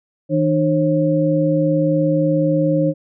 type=tone cluster; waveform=sine; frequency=159.6 / 302.5 / 539 Hz; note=D#3 / D#4 / C#5; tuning=+44 / -49 / -49 cents; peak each=-18 dBFS; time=0.29-2.94 s; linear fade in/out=50 ms; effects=none